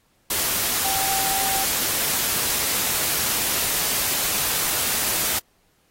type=tone in noise; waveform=sine; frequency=775 Hz; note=G5; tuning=20 cents flat; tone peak=-29 dBFS; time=0.84-1.64 s; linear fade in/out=5 ms; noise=white; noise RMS=-23 dBFS; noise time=0.3-5.39 s; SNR=-9 dB; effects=pink hiss -64 dBFS RMS until 5.9 s + AAC 48 kbps